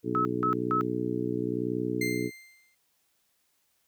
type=harmonic tone; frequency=61 Hz; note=B1; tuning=21 cents flat; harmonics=2 / 3 / 4 / 5 / 6 / 7; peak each=-37 / -37 / -35 / -32 / -35 / -34 dBFS; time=0.03-2.31 s; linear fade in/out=50 ms
type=tone bursts; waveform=sine; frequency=1294 Hz; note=E6; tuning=32 cents flat; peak=-24 dBFS; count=3; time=0.15-0.81 s; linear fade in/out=0 ms; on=100 ms; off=180 ms
type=tone with exponential decay; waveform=40% pulse; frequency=2093 Hz; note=C7; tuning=in tune; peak=-27 dBFS; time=2.01-2.75 s; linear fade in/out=5 ms; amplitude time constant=160 ms
effects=white hiss -72 dBFS RMS until 3.87 s